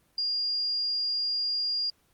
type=tone; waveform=sine; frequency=4821 Hz; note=D8; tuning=45 cents sharp; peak=-26 dBFS; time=0.18-1.9 s; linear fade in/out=2 ms; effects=pink hiss -67 dBFS RMS until 2.13 s + Opus 24 kbps